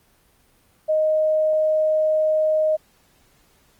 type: tone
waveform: sine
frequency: 622.3 Hz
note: D#5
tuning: in tune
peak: -16 dBFS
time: 0.88-2.77 s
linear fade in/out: 20 ms
effects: pink hiss -59 dBFS RMS until 3.79 s + Opus 24 kbps